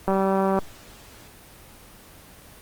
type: click train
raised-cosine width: 1 ms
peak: -9 dBFS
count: 99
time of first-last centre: 0.08-0.588 s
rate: 193 Hz
effects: pink hiss -47 dBFS RMS until 2.61 s + Opus 24 kbps